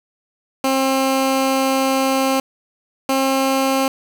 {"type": "tone pair in turn", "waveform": "15% pulse", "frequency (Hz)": [266.6, 267.7], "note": ["C4", "C4"], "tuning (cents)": [33, 40], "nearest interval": "unison", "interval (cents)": 7, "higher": "second", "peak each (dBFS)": -9, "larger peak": "neither", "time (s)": [[0.64, 2.4], [3.09, 3.88]], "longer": "first", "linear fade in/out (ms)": 2, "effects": []}